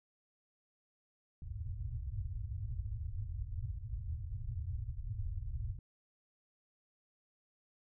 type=low-pass noise; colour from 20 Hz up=white; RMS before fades=-40 dBFS; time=1.42-5.79 s; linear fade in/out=2 ms; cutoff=120 Hz; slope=96 dB/octave; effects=none